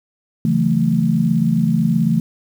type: chord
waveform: sine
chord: F# minor seventh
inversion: second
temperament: just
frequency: 138.75 / 166.5 / 185 / 222 Hz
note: C#3 / E3 / F#3 / A3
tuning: +2 / +18 / 0 / +16 cents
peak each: -21 / -17 / -23 / -17 dBFS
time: 0.45-2.2 s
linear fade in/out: 2 ms
effects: 7-bit